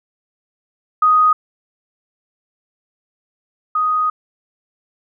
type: tone pair in turn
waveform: sine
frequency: 1247 / 1247 Hz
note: D#6 / D#6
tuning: +3 / +3 cents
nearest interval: unison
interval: 0 cents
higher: neither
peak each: -9 / -14 dBFS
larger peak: first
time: 1.02-1.33 / 3.75-4.1 s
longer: second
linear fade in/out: 5 ms
effects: none